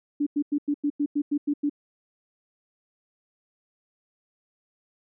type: tone bursts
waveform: sine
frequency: 290.6 Hz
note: D4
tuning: 18 cents flat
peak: -21 dBFS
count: 10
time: 0.2-1.697 s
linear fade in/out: 10 ms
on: 66 ms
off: 93 ms
effects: none